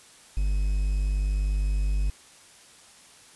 triangle tone with quantisation, 49.73 Hz, G1, 26 cents sharp, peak -20 dBFS, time 0.37-2.1 s, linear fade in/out 0 ms, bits 8, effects white hiss -52 dBFS RMS until 3.35 s + resampled to 24000 Hz

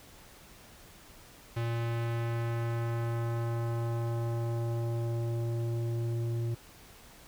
square tone with low-pass filter sweep, 116.54 Hz, A#2, in tune, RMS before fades -32 dBFS, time 1.56-6.55 s, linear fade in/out 10 ms, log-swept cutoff 3200 to 320 Hz, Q 1, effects pink hiss -54 dBFS RMS until 7.27 s

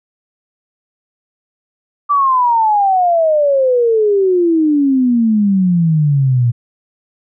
sine exponential sweep, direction down, 1174.7 to 116.54 Hz, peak -9 dBFS, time 2.09-6.52 s, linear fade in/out 20 ms, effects none

